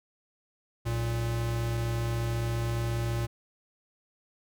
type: tone pair together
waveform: square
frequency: 61.74 / 116.44 Hz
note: B1 / A#2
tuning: 0 / -2 cents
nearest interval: major seventh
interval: 1098 cents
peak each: -36 / -29 dBFS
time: 0.85-3.27 s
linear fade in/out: 20 ms
effects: none